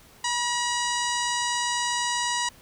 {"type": "harmonic tone with a mistuned harmonic", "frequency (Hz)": 968, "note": "B5", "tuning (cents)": -35, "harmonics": [1, 2, 3, 4, 5, 6, 7, 8, 9], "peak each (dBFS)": [-28, -31, -33, -34, -35, -36, -36, -37, -38], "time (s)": [0.24, 2.49], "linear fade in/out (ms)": 5, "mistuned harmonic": 2, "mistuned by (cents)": -28, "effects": ["pink hiss -53 dBFS RMS until 2.61 s"]}